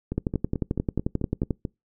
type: two click trains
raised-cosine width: 3 ms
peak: -15 / -11 dBFS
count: 8 / 16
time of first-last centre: 0.12-1.652 / 0.18-1.507 s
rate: 4.57 / 11.3 Hz
effects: noise-tail reverb RT60 0.2 s tail -25 dB re dry